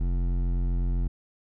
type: tone with hard clipping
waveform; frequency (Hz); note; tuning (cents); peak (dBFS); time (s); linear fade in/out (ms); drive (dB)
sine; 43.99; F1; +13; -25; 0-1.08; 10; 12
effects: none